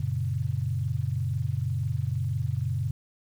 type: chord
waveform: sine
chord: F# major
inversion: none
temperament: equal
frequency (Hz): 92.5 / 116.54 / 138.59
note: F#2 / A#2 / C#3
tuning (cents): 0 / 0 / 0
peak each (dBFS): -31 / -29 / -30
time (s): 0-2.91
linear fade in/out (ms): 5
effects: 9-bit